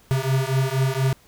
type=beating tone pair; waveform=square; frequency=130.81 / 135.01 Hz; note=C3 / C#3; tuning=0 / -45 cents; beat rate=4.2 Hz; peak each=-23 dBFS; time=0.11-1.13 s; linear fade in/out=0 ms; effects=pink hiss -55 dBFS RMS until 1.27 s